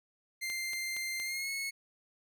sawtooth tone with pitch glide, 2093 to 2189 Hz, C7 to C#7, 0 to -22 cents, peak -31 dBFS, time 0.41-1.71 s, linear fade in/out 20 ms, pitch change +78 cents, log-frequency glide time 1.23-1.5 s
click train, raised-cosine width 0.2 ms, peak -29 dBFS, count 4, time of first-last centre 0.5-1.199 s, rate 4.29 Hz
effects none

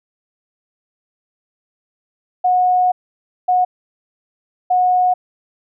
sine tone bursts at uneven times, 729 Hz, F#5, 26 cents flat, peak -11 dBFS, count 3, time 2.44-2.92 / 3.48-3.65 / 4.7-5.14 s, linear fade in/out 10 ms, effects none

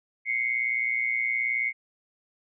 sine tone pair together, 2088 / 2207 Hz, C7 / C#7, -4 / -8 cents, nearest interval minor second, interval 96 cents, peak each -27 dBFS, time 0.25-1.73 s, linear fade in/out 50 ms, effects none

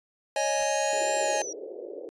square chord, C# suspended second, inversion none, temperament equal, 554.4 / 622.3 / 830.6 Hz, C#5 / D#5 / G#5, 0 / 0 / 0 cents, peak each -30 dBFS, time 0.36-1.42 s, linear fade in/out 2 ms
sine exponential two-way sweep, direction up then down, 5690 to 7459 to 5690 Hz, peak -34 dBFS, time 0.39-1.53 s, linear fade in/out 5 ms, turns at 1.17 s
pink noise with exponential growth, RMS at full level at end -45 dBFS, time 0.48-0.63 s, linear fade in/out 2 ms, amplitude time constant 31 ms
pink band-pass noise, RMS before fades -39 dBFS, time 0.93-2.09 s, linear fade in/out 0 ms, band 350 to 550 Hz, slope 48 dB/octave
effects resampled to 24000 Hz

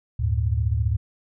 sine tone cluster, 74.1 / 94.8 / 109.5 Hz, D2 / F#2 / A2, +16 / +43 / -8 cents, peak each -23 / -27 / -23 dBFS, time 0.19-0.97 s, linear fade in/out 10 ms, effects none

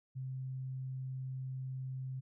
sine tone, 130.81 Hz, C3, in tune, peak -38 dBFS, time 0.15-2.21 s, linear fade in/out 20 ms, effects none

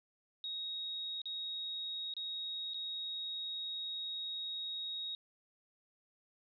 sine tone with dropouts, 3770 Hz, A#7, 19 cents sharp, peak -38 dBFS, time 0.44-5.15 s, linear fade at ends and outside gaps 1 ms, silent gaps 1.217-1.256 / 2.138-2.166 / 2.736-2.743 s, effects none

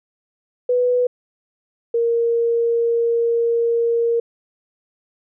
sine tone pair in turn, 493.9 / 466.2 Hz, B4 / A#4, 0 / 0 cents, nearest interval minor second, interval 100 cents, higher first, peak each -14 / -15 dBFS, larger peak first, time 0.69-1.07 / 1.94-4.2 s, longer second, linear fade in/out 5 ms, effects none

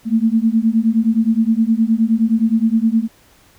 sine beating tone pair, 220 / 229.6 Hz, A3 / A#3, 0 / -26 cents, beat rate 9.6 Hz, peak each -15 dBFS, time 0.05-3.08 s, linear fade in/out 50 ms, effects pink hiss -51 dBFS RMS until 3.58 s

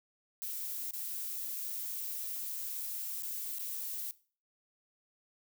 violet noise with dropouts, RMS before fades -39 dBFS, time 0.42-4.11 s, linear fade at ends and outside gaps 0 ms, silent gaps 0.909-0.935 / 3.223-3.232 / 3.585-3.594 s, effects noise-tail reverb RT60 0.4 s tail -19 dB re dry

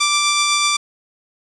10% pulse tone with tremolo, 1174.7 Hz, D6, in tune, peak -5 dBFS, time 0-0.77 s, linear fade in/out 10 ms, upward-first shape triangle, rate 8 Hz, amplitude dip 25%, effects resampled to 24000 Hz + 7-bit

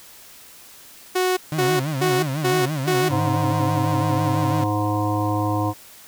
sawtooth tone bursts, 368.2 Hz, F#4, 8 cents flat, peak -14 dBFS, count 5, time 1.15-3.09 s, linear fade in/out 10 ms, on 220 ms, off 210 ms
35% pulse tone with vibrato, 144 Hz, D3, 34 cents flat, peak -21 dBFS, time 1.52-4.64 s, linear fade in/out 2 ms, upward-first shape sine, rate 6 Hz, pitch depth 170 cents each way
harmonic tone, 104.3 Hz, G#2, 8 cents sharp, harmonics 1 / 3 / 5 / 7 / 9 / 10, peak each -23 / -24 / -30 / -28 / -29 / -29 dBFS, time 3.09-5.74 s, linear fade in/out 50 ms
effects white hiss -45 dBFS RMS until 6.07 s

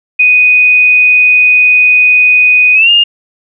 sine tone with pitch glide, 2489 to 2826 Hz, D#7 to F7, 0 to +20 cents, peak -3 dBFS, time 0.19-3.04 s, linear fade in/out 10 ms, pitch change +220 cents, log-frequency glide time 2.74-2.9 s, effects none

